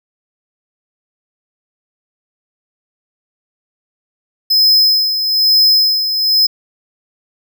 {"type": "tone with tremolo", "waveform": "square", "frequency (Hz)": 5100, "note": "D#8", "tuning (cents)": 42, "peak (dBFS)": -7, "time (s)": [4.5, 6.47], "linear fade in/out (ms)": 10, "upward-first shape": "sine", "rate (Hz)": 1.1, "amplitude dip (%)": 60, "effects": []}